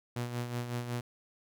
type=tone with tremolo; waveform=sawtooth; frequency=120.9 Hz; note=B2; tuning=36 cents flat; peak=-28 dBFS; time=0.16-1.01 s; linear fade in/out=5 ms; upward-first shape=sine; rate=5.4 Hz; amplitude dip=55%; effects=none